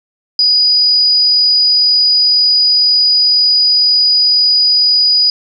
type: tone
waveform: sine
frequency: 4929 Hz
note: D#8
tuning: 17 cents flat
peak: -7 dBFS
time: 0.39-5.3 s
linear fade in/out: 2 ms
effects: none